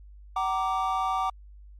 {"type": "chord", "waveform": "triangle", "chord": "Gb augmented", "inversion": "none", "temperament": "equal with one note detuned", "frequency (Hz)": [758.2, 932.3, 1174.7], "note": ["Gb5", "Bb5", "D6"], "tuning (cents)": [42, 0, 0], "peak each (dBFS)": [-26, -30, -26], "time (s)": [0.36, 1.3], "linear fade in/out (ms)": 5, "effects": ["added 50 Hz sine -45 dBFS peak until 1.79 s", "MP3 96 kbps"]}